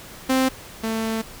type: tone pair in turn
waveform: sawtooth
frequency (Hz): 261.6 / 222.9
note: C4 / A3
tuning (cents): 0 / +23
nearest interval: minor third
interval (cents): 277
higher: first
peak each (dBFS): -13 / -19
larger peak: first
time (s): 0.29-0.49 / 0.83-1.22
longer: second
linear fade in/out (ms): 10
effects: pink hiss -41 dBFS RMS until 1.4 s